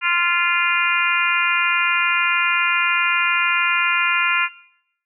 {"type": "harmonic tone", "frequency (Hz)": 347.2, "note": "F4", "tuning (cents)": -10, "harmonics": [3, 4, 5, 6, 7, 8], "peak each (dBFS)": [-25, -21, -26, -24, -21, -23], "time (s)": [0.01, 4.49], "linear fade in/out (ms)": 50, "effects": ["noise-tail reverb RT60 0.7 s tail -19 dB re dry"]}